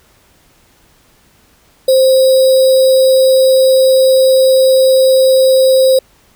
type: tone with sample-and-hold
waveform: sine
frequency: 525 Hz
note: C5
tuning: 6 cents sharp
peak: -5 dBFS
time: 1.88-5.99 s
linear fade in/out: 5 ms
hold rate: 4410 Hz
effects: pink hiss -50 dBFS RMS until 6.35 s